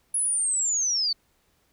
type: linear sweep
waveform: sine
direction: down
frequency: 10548 to 4435 Hz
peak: -22 dBFS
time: 0.14-1.13 s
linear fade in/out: 5 ms
effects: pink hiss -67 dBFS RMS until 1.72 s